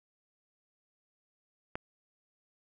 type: click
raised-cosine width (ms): 0.5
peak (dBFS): -20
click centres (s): 1.755
effects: none